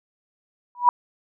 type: tone with exponential growth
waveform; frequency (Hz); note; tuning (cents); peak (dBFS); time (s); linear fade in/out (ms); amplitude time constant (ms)
sine; 975; B5; -23; -7; 0.75-0.89; 1; 29
effects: none